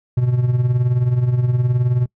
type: tone with tremolo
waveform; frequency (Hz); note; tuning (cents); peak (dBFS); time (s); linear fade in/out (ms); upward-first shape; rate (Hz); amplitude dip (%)
triangle; 123.47; B2; 0; -9; 0.17-2.06; 5; triangle; 19; 70
effects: noise-tail reverb RT60 0.1 s tail -25 dB re dry